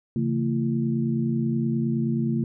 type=tone cluster; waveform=sine; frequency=136.9 / 166.8 / 225.9 / 340.4 Hz; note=C#3 / E3 / A3 / F4; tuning=-21 / +21 / +46 / -44 cents; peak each=-26 / -33 / -24 / -32 dBFS; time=0.16-2.44 s; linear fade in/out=2 ms; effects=none